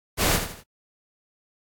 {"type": "noise with echo", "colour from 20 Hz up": "pink", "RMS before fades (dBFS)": -21, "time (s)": [0.17, 0.4], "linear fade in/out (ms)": 50, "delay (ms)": 80, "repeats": 3, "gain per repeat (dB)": -8, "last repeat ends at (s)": 0.64, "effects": ["AAC 64 kbps"]}